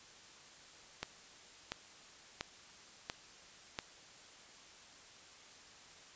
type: click train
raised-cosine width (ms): 0.2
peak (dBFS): -20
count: 5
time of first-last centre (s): 1.03-3.789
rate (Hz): 1.45
effects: white hiss -57 dBFS RMS until 6.15 s + resampled to 16000 Hz